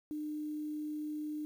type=tone with quantisation; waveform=sine; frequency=302.3 Hz; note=D#4; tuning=50 cents flat; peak=-36 dBFS; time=0.11-1.45 s; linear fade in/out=0 ms; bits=10; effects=none